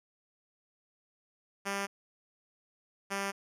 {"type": "tone pair in turn", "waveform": "5% pulse", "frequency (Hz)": [198.5, 197.7], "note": ["G3", "G3"], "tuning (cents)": [22, 15], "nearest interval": "unison", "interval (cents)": 7, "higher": "first", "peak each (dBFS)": -21, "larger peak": "neither", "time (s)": [[1.65, 1.87], [3.1, 3.32]], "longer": "neither", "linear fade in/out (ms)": 20, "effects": ["low-pass 12000 Hz 12 dB/octave"]}